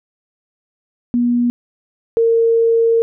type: tone pair in turn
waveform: sine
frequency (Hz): 241.2 / 458.4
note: B3 / A#4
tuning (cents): -41 / -29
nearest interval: major seventh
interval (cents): 1112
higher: second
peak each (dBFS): -12 / -10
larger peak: second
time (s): 1.14-1.5 / 2.17-3.02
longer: second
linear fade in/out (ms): 0
effects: none